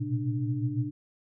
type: tone cluster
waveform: sine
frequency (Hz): 115.5 / 121.8 / 129.3 / 296.6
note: A#2 / B2 / C3 / D4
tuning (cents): -16 / -24 / -20 / +17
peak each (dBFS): -32 / -32 / -32 / -33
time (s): 0-0.91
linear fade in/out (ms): 20
effects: none